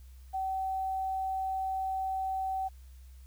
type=tone with quantisation; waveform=sine; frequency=764 Hz; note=G5; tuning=45 cents flat; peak=-30 dBFS; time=0.33-2.69 s; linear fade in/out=20 ms; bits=10; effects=added 64 Hz sine -48 dBFS peak until 3.26 s + white hiss -66 dBFS RMS until 3.26 s